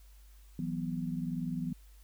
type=chord; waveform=sine; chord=E suspended second; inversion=none; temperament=equal; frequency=164.81 / 185 / 246.9 Hz; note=E3 / F#3 / B3; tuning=0 / 0 / 0 cents; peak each=-36 / -38 / -37 dBFS; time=0.59-1.73 s; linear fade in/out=2 ms; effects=added 50 Hz sine -53 dBFS peak until 2.03 s + white hiss -66 dBFS RMS until 2.03 s